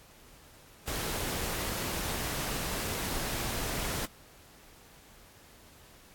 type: noise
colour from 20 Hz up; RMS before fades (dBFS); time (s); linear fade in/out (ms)
pink; -34; 0.87-4.06; 10
effects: pink hiss -56 dBFS RMS until 6.14 s + AAC 64 kbps